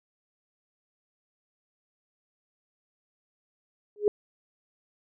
sine tone with exponential growth, 415.3 Hz, G#4, in tune, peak -14 dBFS, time 3.96-4.08 s, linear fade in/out 1 ms, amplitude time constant 25 ms, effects none

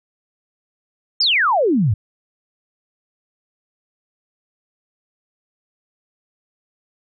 sine exponential sweep, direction down, 5500 to 92.5 Hz, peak -13 dBFS, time 1.2-1.94 s, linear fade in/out 5 ms, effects none

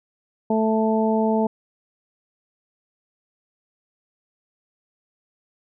harmonic tone, 220 Hz, A3, in tune, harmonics 1 / 2 / 3 / 4, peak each -20 / -23 / -25 / -26 dBFS, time 0.5-1.47 s, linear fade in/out 5 ms, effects none

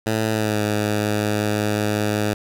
10% pulse tone with pitch glide, 110 to 105.4 Hz, A2 to G#2, 0 to +26 cents, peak -11 dBFS, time 0.06-2.34 s, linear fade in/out 10 ms, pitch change -74 cents, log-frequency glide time 0.29-0.59 s, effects none

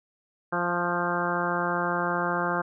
harmonic tone with a mistuned harmonic, 174.61 Hz, F3, in tune, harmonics 1 / 2 / 3 / 4 / 5 / 6 / 7 / 8 / 9, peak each -33 / -33 / -33 / -33 / -33 / -33 / -33 / -33 / -33 dBFS, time 0.52-2.62 s, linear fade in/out 10 ms, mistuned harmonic 6, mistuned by +20 cents, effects none

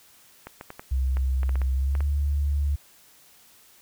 clicks, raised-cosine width 0.5 ms, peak -22 dBFS, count 11, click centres 0.47 / 0.611 / 0.704 / 0.795 / 1.17 / 1.432 / 1.493 / 1.556 / 1.617 / 1.952 / 2.006 s
sine tone with pitch glide, 65.41 to 71.74 Hz, C2 to D2, 0 to -40 cents, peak -21 dBFS, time 0.91-2.76 s, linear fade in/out 10 ms, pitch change +160 cents, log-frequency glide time 1.73-2.05 s
effects white hiss -55 dBFS RMS until 3.81 s

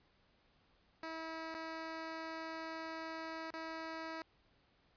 10% pulse tone with dropouts, 323.1 Hz, E4, 35 cents flat, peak -34 dBFS, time 1.03-4.22 s, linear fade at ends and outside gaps 1 ms, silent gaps 1.544-1.549 / 3.505-3.538 s, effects pink hiss -72 dBFS RMS until 4.96 s + resampled to 11025 Hz

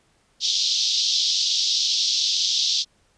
pink band-pass noise, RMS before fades -22 dBFS, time 0.4-2.85 s, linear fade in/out 50 ms, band 3400 to 5800 Hz, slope 48 dB/octave, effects pink hiss -63 dBFS RMS until 3.17 s + resampled to 22050 Hz

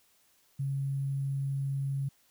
sine tone with sample-and-hold, 137.5 Hz, C#3, 14 cents flat, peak -29 dBFS, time 0.59-2.09 s, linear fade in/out 10 ms, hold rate 11025 Hz, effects white hiss -67 dBFS RMS until 2.3 s

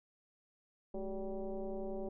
sine tone with frequency modulation, 181.7 Hz, F#3, 31 cents flat, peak -37 dBFS, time 0.94-2.09 s, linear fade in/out 5 ms, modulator 197 Hz, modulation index 2.3, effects none

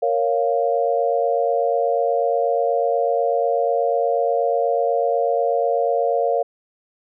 sine chord, Bb minor, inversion none, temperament equal, 466.2 / 554.4 / 698.5 Hz, Bb4 / Db5 / F5, 0 / 0 / 0 cents, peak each -21 dBFS, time 0.02-6.43 s, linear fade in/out 10 ms, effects none

